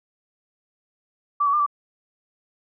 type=tone with pitch steps; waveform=sine; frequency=1163 / 1127 / 1198 / 1160 Hz; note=D6 / C#6 / D6 / D6; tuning=-17 / +28 / +34 / -22 cents; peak=-17 dBFS; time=1.4-1.664 s; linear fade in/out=10 ms; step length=66 ms; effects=none